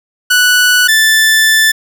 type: tone pair in turn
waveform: sawtooth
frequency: 1480 / 1760 Hz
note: F#6 / A6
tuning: 0 / 0 cents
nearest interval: minor third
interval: 300 cents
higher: second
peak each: -3 dBFS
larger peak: neither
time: 0.3-0.88 / 0.88-1.72 s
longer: second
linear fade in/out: 10 ms
effects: none